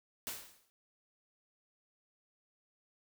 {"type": "noise with exponential decay", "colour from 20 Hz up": "white", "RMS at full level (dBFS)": -38, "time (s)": [0.27, 0.7], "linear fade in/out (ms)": 0, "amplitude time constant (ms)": 92, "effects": []}